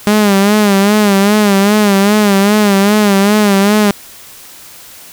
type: tone with vibrato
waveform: sawtooth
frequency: 203.8 Hz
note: G#3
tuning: 32 cents flat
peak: -3 dBFS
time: 0.07-3.91 s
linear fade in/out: 0 ms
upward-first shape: sine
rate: 2.5 Hz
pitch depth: 79 cents each way
effects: white hiss -35 dBFS RMS until 5.12 s